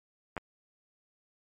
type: clicks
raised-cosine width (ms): 0.5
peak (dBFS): -20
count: 2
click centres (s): 0.367 / 0.378
effects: MP3 64 kbps